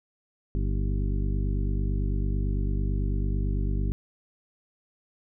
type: harmonic tone with a mistuned harmonic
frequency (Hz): 49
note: G1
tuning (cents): 0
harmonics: 1 / 2 / 3 / 4 / 5 / 6 / 8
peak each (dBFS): -25 / -31 / -35 / -37 / -39 / -41 / -43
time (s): 0.55-3.92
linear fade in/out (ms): 0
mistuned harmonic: 6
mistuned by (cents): +110
effects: none